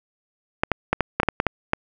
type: clicks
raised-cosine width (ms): 0.5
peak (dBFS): -3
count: 10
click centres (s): 0.635 / 0.717 / 0.93 / 1.007 / 1.2 / 1.232 / 1.287 / 1.401 / 1.467 / 1.734
effects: none